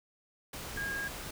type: tone in noise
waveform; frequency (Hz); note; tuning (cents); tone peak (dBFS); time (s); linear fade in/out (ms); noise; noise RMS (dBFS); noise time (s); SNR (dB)
sine; 1630; G#6; -33; -34; 0.77-1.08; 5; pink; -42; 0.53-1.31; +5
effects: none